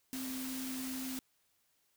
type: tone in noise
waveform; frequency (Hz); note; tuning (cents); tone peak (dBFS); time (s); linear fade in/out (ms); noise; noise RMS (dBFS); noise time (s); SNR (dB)
sine; 260.3; C4; -9; -39; 0.13-1.19; 0; white; -44; 0.13-1.19; +2
effects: white hiss -75 dBFS RMS until 1.96 s